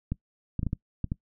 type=clicks; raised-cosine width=5 ms; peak=-16 dBFS; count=7; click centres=0.12 / 0.593 / 0.631 / 0.667 / 0.731 / 1.043 / 1.119 s; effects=noise-tail reverb RT60 0.1 s tail -22 dB re dry